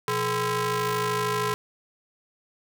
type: ring-modulated tone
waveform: sawtooth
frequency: 299.8 Hz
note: D4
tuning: 36 cents sharp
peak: -17 dBFS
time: 0.08-1.54 s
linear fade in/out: 0 ms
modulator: 723 Hz
effects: none